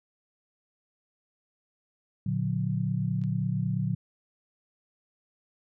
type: chord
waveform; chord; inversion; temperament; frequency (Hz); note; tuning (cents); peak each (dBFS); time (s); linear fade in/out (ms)
sine; Bb augmented; none; just; 116.54 / 145.68 / 182.1; Bb2 / D3 / F#3; 0 / -14 / -27; -30; 2.26-3.95; 5
type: clicks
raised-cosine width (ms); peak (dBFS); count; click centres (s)
0.2; -43 / -36; 2; 3.216 / 3.238
effects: none